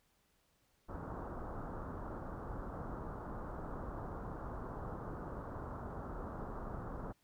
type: low-pass noise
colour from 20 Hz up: pink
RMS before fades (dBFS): -44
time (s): 0.88-7.13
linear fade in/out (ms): 20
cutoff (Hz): 1400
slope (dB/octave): 48
effects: pink hiss -75 dBFS RMS until 7.23 s